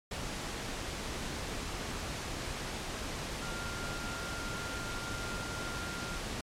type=tone in noise; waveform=sine; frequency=1396.9 Hz; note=F6; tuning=in tune; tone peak=-42 dBFS; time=3.42-6.18 s; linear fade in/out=5 ms; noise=pink; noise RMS=-38 dBFS; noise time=0.11-6.41 s; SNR=-7 dB; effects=low-pass 8000 Hz 12 dB/octave + MP3 96 kbps